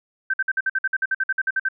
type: tone bursts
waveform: sine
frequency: 1552 Hz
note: G6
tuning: 18 cents flat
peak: -18 dBFS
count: 16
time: 0.3-1.687 s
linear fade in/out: 5 ms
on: 37 ms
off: 53 ms
effects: none